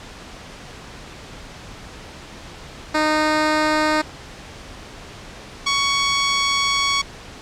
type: tone pair in turn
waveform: 10% pulse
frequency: 307.7 / 1117 Hz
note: D#4 / C#6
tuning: -19 / +13 cents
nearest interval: octave + minor seventh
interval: 2232 cents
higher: second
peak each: -8 dBFS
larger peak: neither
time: 2.94-4.02 / 5.66-7.02 s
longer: second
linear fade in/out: 10 ms
effects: pink hiss -38 dBFS RMS until 7.41 s + low-pass 6000 Hz 12 dB/octave